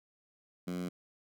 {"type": "tone with high-pass filter", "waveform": "10% pulse", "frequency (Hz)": 89.6, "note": "F2", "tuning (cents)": 45, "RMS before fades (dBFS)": -37, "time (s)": [0.67, 0.89], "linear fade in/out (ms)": 10, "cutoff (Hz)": 200, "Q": 5.8, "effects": []}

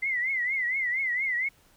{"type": "tone with vibrato", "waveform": "sine", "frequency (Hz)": 2041, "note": "C7", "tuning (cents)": -44, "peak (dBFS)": -25, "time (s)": [0.02, 1.49], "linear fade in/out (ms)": 10, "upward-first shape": "triangle", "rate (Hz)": 4.3, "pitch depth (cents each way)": 140, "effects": ["pink hiss -61 dBFS RMS until 1.76 s"]}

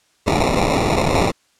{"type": "noise with sample-and-hold", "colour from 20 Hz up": "violet", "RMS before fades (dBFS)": -17, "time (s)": [0.26, 1.32], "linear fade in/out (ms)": 20, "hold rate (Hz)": 1575, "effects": ["white hiss -60 dBFS RMS until 1.59 s", "low-pass 8000 Hz 12 dB/octave"]}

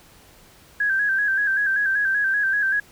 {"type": "tone with vibrato", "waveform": "sine", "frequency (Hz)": 1614, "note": "G#6", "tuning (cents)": -50, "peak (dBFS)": -18, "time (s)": [0.8, 2.8], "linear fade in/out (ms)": 5, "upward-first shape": "square", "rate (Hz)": 5.2, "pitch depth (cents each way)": 54, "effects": ["pink hiss -51 dBFS RMS until 2.91 s"]}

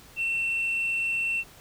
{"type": "tone with frequency modulation", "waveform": "sine", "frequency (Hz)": 2700, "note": "E7", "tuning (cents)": 41, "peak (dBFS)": -23, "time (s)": [0.16, 1.44], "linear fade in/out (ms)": 50, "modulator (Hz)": 24.1, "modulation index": 0.4, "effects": ["tanh soft clip ceiling -22 dBFS", "pink hiss -51 dBFS RMS until 1.6 s"]}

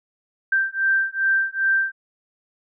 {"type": "beating tone pair", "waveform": "sine", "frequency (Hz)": [1568, 1570.5], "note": ["G6", "G6"], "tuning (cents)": [0, 3], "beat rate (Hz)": 2.5, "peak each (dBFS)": -21, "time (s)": [0.52, 1.92], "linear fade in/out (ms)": 5, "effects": []}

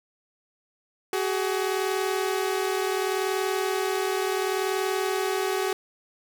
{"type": "tone pair together", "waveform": "sawtooth", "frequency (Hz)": [377.1, 417.8], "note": ["F#4", "G#4"], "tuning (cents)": [33, 10], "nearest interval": "major second", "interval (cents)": 177, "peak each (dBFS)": [-22, -25], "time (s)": [1.13, 5.73], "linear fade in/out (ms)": 2, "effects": []}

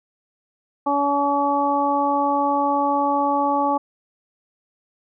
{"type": "harmonic tone", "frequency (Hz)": 284.1, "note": "C#4", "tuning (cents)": 43, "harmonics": [1, 2, 3, 4], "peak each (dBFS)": [-24, -25, -20, -24], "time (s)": [0.86, 3.78], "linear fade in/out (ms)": 10, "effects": []}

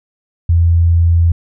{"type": "tone", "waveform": "sine", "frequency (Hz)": 84.5, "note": "E2", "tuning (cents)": 43, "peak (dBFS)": -7, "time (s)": [0.49, 1.32], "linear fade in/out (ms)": 5, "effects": []}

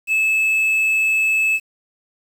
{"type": "tone with quantisation", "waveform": "triangle", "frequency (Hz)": 2606, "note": "E7", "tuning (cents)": -20, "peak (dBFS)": -13, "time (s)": [0.07, 1.6], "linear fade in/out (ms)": 50, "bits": 7, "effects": []}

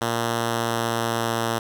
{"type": "tone with pitch glide", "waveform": "5% pulse", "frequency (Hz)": [116.54, 115.13], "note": ["A#2", "A#2"], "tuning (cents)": [0, -21], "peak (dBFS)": -11, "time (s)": [0.01, 1.59], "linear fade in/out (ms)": 5, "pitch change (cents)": -21, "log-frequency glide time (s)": [0.32, 1.47], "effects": []}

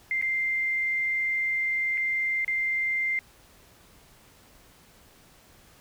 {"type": "tone with dropouts", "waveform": "sine", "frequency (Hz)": 2093, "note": "C7", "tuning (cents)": 0, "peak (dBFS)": -24, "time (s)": [0.11, 3.19], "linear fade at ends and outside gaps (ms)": 1, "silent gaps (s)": [[0.214, 0.224], [1.974, 1.977], [2.447, 2.479]], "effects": ["pink hiss -56 dBFS RMS until 5.8 s"]}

